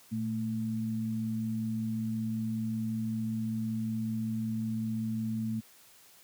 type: tone pair together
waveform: sine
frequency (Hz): 115.7 / 221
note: A#2 / A3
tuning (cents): -13 / +8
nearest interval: major seventh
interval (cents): 1121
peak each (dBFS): -36 / -31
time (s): 0.11-5.61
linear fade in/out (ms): 20
effects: white hiss -58 dBFS RMS until 6.23 s + high-pass 60 Hz 12 dB/octave